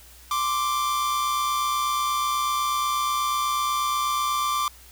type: tone pair together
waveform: 45% pulse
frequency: 1046.5 / 1174.7 Hz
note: C6 / D6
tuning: 0 / 0 cents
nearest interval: major second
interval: 200 cents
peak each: -30 / -23 dBFS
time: 0.31-4.68 s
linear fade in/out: 2 ms
effects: added 60 Hz sine -50 dBFS peak until 4.91 s + white hiss -50 dBFS RMS until 4.91 s